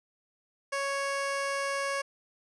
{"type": "tone", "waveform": "15% pulse", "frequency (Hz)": 554.4, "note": "C#5", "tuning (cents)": 0, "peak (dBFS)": -23, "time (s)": [0.72, 2.02], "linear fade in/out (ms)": 10, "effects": ["resampled to 22050 Hz"]}